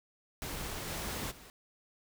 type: noise with level steps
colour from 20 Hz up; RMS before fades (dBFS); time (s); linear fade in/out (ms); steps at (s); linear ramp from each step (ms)
pink; -40 / -38 / -53; 0.42-1.5; 0; 0.87 / 1.3; 20
effects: none